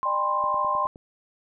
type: tone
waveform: sine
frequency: 1053 Hz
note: C6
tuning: 11 cents sharp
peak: -23 dBFS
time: 0.03-0.87 s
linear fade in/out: 0 ms
type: harmonic tone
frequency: 200 Hz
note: G3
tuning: 35 cents sharp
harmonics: 3 / 4 / 5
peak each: -31 / -31 / -31 dBFS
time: 0.05-0.87 s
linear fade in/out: 10 ms
type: click train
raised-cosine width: 2 ms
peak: -31 dBFS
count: 6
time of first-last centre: 0.44-0.959 s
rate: 9.64 Hz
effects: none